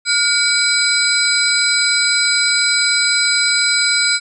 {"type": "tone cluster", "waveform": "sine", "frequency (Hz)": [1427, 2278, 4039, 4948, 7930], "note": ["F6", "C#7", "B7", "D#8", "B8"], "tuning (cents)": [37, 47, 38, -10, 6], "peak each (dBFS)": -19, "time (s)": [0.05, 4.2], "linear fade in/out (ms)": 50, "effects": []}